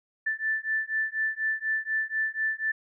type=beating tone pair; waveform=sine; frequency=1760 / 1764.1 Hz; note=A6 / A6; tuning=0 / +4 cents; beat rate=4.1 Hz; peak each=-29 dBFS; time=0.26-2.72 s; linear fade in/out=10 ms; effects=none